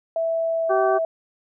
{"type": "tone with pitch glide", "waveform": "sine", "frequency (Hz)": [658, 653.5], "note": ["E5", "E5"], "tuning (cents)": [-3, -15], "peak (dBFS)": -20, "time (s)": [0.16, 1.05], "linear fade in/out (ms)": 2, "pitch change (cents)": -12, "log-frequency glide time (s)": [0.57, 0.76]}
{"type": "harmonic tone", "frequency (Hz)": 384.3, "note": "G4", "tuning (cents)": -34, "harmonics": [1, 2, 3, 4], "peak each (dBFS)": [-21, -23, -26, -31], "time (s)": [0.69, 0.99], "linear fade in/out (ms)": 20}
{"effects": []}